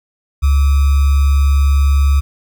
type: tone with sample-and-hold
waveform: sine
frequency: 70 Hz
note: C#2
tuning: 18 cents sharp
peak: -8 dBFS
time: 0.42-2.21 s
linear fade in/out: 20 ms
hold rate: 1225 Hz
effects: none